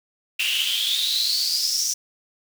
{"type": "noise with high-pass filter sweep", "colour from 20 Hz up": "pink", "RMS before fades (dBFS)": -23, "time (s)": [0.39, 1.94], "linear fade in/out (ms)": 10, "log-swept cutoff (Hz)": [2700, 5900], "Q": 9.7, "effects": []}